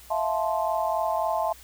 sine chord, F major seventh, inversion third, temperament just, 654.8 / 698.5 / 873.1 / 1047.7 Hz, E5 / F5 / A5 / C6, -12 / 0 / -14 / +2 cents, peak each -27 / -30 / -28 / -31 dBFS, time 0.1-1.53 s, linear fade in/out 10 ms, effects added 60 Hz sine -52 dBFS peak until 1.63 s + white hiss -50 dBFS RMS until 1.63 s

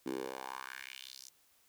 10% pulse tone with high-pass filter sweep, 65.41 Hz, C2, in tune, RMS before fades -44 dBFS, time 0.06-1.29 s, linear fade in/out 5 ms, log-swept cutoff 290 to 6200 Hz, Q 2.9, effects white hiss -69 dBFS RMS until 1.68 s

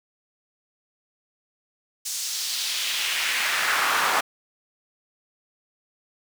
brown noise with high-pass filter sweep, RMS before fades -25 dBFS, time 2.05-4.21 s, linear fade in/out 10 ms, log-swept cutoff 6400 to 1000 Hz, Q 1.6, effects none

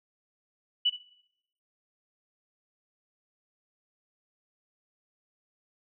sine tone with echo, 2960 Hz, F#7, in tune, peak -21 dBFS, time 0.85-0.9 s, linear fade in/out 10 ms, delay 71 ms, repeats 2, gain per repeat -15 dB, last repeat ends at 1.042 s, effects noise-tail reverb RT60 0.8 s tail -21 dB re dry

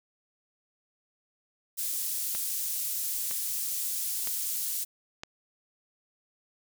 pink high-pass noise, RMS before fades -32 dBFS, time 1.77-4.85 s, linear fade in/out 20 ms, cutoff 8900 Hz, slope 12 dB/octave
click train, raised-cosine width 0.2 ms, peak -20 dBFS, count 4, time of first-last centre 2.35-5.235 s, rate 1.04 Hz
effects none

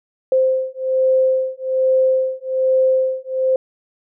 sine beating tone pair, 521 / 522.2 Hz, C5 / C5, -7 / -3 cents, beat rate 1.2 Hz, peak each -17 dBFS, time 0.32-3.56 s, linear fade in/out 2 ms, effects none

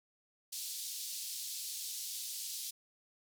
pink band-pass noise, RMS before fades -42 dBFS, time 0.52-2.71 s, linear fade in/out 10 ms, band 3900 to 16000 Hz, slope 24 dB/octave, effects none

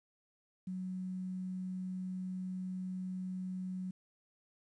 sine tone with quantisation, 185 Hz, F#3, in tune, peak -37 dBFS, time 0.67-3.91 s, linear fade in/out 5 ms, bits 11, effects resampled to 22050 Hz

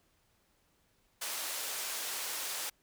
white band-pass noise, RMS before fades -38 dBFS, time 1.21-2.7 s, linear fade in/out 10 ms, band 460 to 13000 Hz, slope 12 dB/octave, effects pink hiss -72 dBFS RMS until 2.82 s

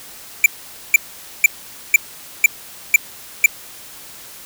square tone bursts, 2349 Hz, D7, in tune, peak -6 dBFS, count 7, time 0.44-3.46 s, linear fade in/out 2 ms, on 20 ms, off 480 ms, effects white hiss -38 dBFS RMS until 4.45 s

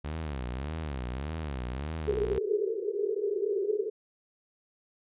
sawtooth tone with vibrato, 70 Hz, C#2, 18 cents sharp, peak -29 dBFS, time 0.04-2.39 s, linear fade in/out 10 ms, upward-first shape sine, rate 1.7 Hz, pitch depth 250 cents each way
white band-pass noise, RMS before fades -30 dBFS, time 2.07-3.9 s, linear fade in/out 10 ms, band 390 to 440 Hz, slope 96 dB/octave
effects resampled to 8000 Hz

